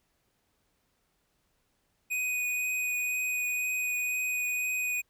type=tone with vibrato; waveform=square; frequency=2489 Hz; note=D#7; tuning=in tune; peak=-29 dBFS; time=2.1-5.02 s; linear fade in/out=20 ms; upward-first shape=sine; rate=2 Hz; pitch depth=9 cents each way; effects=pink hiss -74 dBFS RMS until 5.09 s